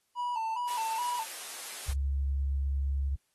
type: tone with vibrato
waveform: triangle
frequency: 932.3 Hz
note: A#5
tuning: in tune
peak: -28 dBFS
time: 0.15-1.25 s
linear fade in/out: 50 ms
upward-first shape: square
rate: 2.4 Hz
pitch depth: 76 cents each way
type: high-pass noise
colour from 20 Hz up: white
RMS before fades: -41 dBFS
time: 0.67-1.94 s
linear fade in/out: 20 ms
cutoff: 470 Hz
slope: 12 dB/octave
type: tone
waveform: sine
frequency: 68.9 Hz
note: C#2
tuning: 10 cents flat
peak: -27 dBFS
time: 1.88-3.16 s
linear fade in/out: 10 ms
effects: white hiss -75 dBFS RMS until 3.34 s + AAC 32 kbps